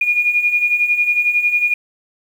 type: beating tone pair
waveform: sine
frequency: 2428 / 2439 Hz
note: D#7 / D#7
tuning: -43 / -35 cents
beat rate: 11 Hz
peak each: -20 / -14 dBFS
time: 0.01-1.74 s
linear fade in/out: 5 ms
effects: 7-bit